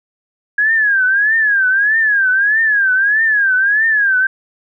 sine tone with vibrato, 1649 Hz, G#6, 13 cents flat, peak -10 dBFS, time 0.58-4.27 s, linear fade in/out 5 ms, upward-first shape triangle, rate 1.6 Hz, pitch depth 180 cents each way, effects none

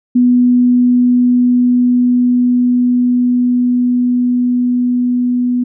sine tone with level ramp, 246.5 Hz, B3, 3 cents flat, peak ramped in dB -6 to -11 dBFS, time 0.15-5.64 s, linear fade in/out 10 ms, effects none

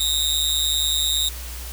sawtooth tone with amplitude modulation, 3743 Hz, A#7, 6 cents sharp, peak -12 dBFS, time 0-1.29 s, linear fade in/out 5 ms, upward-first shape sine, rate 150 Hz, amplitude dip 95%, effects added 60 Hz sine -32 dBFS peak until 1.72 s + white hiss -37 dBFS RMS until 1.72 s

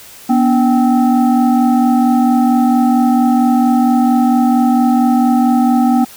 sine tone with frequency modulation, 242.3 Hz, B3, 33 cents flat, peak -8 dBFS, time 0.29-6.05 s, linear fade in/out 10 ms, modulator 529 Hz, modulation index 0.91, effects white hiss -37 dBFS RMS until 6.16 s

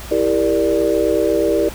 sine chord, E half-diminished seventh, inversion none, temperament equal with one note detuned, 329.6 / 398.4 / 466.2 / 587.3 Hz, E4 / G4 / Bb4 / D5, 0 / +28 / 0 / 0 cents, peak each -19 dBFS, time 0.11-1.69 s, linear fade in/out 5 ms, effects added 60 Hz sine -34 dBFS peak until 1.74 s + pink hiss -34 dBFS RMS until 1.74 s

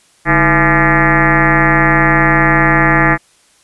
sine tone with frequency modulation, 1020 Hz, C6, 44 cents flat, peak -7 dBFS, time 0.25-3.18 s, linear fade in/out 50 ms, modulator 175 Hz, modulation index 5.9, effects white hiss -51 dBFS RMS until 3.63 s + resampled to 24000 Hz

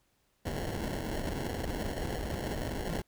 pink noise with sample-and-hold, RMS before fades -35 dBFS, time 0.45-3.02 s, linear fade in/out 10 ms, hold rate 1225 Hz, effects pink hiss -73 dBFS RMS until 3.07 s

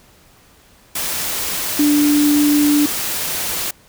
sine tone in noise, 293.7 Hz, D4, in tune, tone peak -11 dBFS, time 1.79-2.86 s, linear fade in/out 5 ms, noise white, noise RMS -22 dBFS, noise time 0.95-3.71 s, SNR +8 dB, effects pink hiss -50 dBFS RMS until 3.88 s

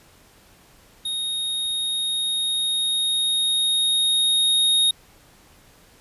square tone with level ramp, 3729 Hz, A#7, in tune, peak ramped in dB -25 to -16 dBFS, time 1.05-4.91 s, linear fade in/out 5 ms, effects pink hiss -53 dBFS RMS until 6 s + resampled to 32000 Hz

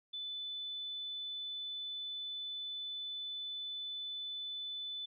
sine tone, 3500 Hz, A7, 10 cents flat, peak -39 dBFS, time 0.13-5.06 s, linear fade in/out 10 ms, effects none

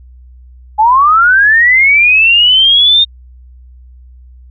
sine linear sweep, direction up, 830.6 to 3678 Hz, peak -4 dBFS, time 0.78-3.05 s, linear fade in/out 20 ms, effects added 62 Hz sine -34 dBFS peak until 4.5 s

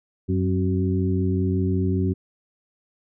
harmonic tone with a mistuned harmonic, 93.5 Hz, F#2, 19 cents sharp, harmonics 1 / 2 / 3 / 4, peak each -22 / -25 / -27 / -28 dBFS, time 0.28-2.14 s, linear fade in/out 20 ms, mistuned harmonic 3, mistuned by -51 cents, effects none

